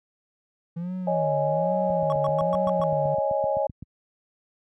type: tone with vibrato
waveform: triangle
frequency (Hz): 164.9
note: E3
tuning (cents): +1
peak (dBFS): -26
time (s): 0.76-3.15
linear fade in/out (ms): 10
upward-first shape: sine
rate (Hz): 1.2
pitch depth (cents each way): 200
type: chord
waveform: sine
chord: C# suspended second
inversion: none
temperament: equal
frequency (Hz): 554.4 / 622.3 / 830.6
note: C#5 / D#5 / G#5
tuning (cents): 0 / 0 / 0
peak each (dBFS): -25 / -26 / -28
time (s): 1.07-3.67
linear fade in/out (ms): 5
type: click train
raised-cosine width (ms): 5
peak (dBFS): -24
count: 16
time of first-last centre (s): 1.9-3.826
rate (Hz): 7.79
type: tone bursts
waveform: triangle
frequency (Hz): 1108.7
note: C#6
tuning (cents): 0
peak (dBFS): -26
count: 6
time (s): 2.1-2.838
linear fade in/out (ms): 0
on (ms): 23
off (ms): 120
effects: high-pass 80 Hz 12 dB/octave